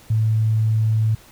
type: tone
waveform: sine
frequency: 110 Hz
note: A2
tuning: in tune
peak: -15 dBFS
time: 0.1-1.15 s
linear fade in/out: 5 ms
effects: pink hiss -48 dBFS RMS until 1.31 s